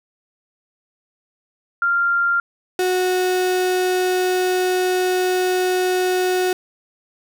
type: tone pair in turn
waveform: sine / 35% pulse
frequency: 1391 / 367 Hz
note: F6 / F#4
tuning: -7 / -14 cents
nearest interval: octave + major seventh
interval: 2307 cents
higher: first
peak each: -15 dBFS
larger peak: neither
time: 1.82-2.4 / 2.79-6.53 s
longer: second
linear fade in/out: 2 ms
effects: none